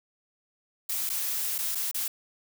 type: noise with dropouts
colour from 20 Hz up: blue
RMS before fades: -30 dBFS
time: 0.89-2.08 s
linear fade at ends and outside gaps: 5 ms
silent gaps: 1.093-1.099 / 1.582-1.586 / 1.749-1.753 / 1.914-1.944 s
effects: none